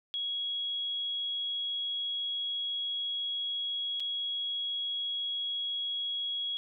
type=tone with dropouts; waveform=sine; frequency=3322 Hz; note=G#7; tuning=in tune; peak=-31 dBFS; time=0.14-6.57 s; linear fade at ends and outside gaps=0 ms; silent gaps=3.998-4.003 s; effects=none